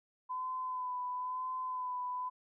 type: tone with vibrato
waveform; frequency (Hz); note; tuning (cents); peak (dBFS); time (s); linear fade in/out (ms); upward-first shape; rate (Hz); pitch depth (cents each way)
sine; 1009; B5; +37; -35; 0.29-2.3; 20; sine; 1; 25
effects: none